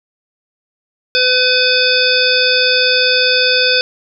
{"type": "harmonic tone", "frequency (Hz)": 505, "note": "B4", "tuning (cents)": 39, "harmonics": [1, 3, 5, 7, 9, 10], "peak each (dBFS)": [-17, -17, -17, -17, -17, -17], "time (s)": [1.15, 3.81], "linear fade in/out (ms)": 0, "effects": []}